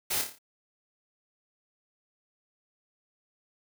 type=noise with echo; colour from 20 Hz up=white; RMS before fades=-30 dBFS; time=0.1-0.22 s; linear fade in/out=10 ms; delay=28 ms; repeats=6; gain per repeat=-5 dB; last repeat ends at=0.388 s; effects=none